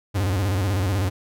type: tone with vibrato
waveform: 45% pulse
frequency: 96 Hz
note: G2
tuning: 36 cents flat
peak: -20 dBFS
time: 0.14-1.1 s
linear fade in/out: 20 ms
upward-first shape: square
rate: 16 Hz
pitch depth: 120 cents each way
effects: none